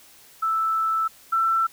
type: tone pair in turn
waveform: sine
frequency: 1318.5 / 1337.7 Hz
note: E6 / E6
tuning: 0 / +25 cents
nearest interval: unison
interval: 25 cents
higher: second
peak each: -20 / -18 dBFS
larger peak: second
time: 0.42-1.08 / 1.32-1.67 s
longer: first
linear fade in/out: 10 ms
effects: white hiss -51 dBFS RMS until 1.72 s